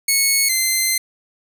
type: tone pair in turn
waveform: 10% pulse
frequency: 2200 / 2071 Hz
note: C#7 / C7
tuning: -14 / -18 cents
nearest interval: minor second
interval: 104 cents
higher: first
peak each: -5 / -7 dBFS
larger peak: first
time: 0.08-0.49 / 0.49-0.98 s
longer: second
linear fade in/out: 5 ms
effects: none